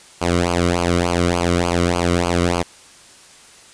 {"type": "tone with flanger", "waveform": "sawtooth", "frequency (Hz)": 87.1, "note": "F2", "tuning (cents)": -4, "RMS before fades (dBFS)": -18, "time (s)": [0.21, 2.63], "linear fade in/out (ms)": 10, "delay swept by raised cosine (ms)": [0.53, 1.2], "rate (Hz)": 3.4, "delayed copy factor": -0.9, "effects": ["white hiss -45 dBFS RMS until 3.73 s", "resampled to 22050 Hz"]}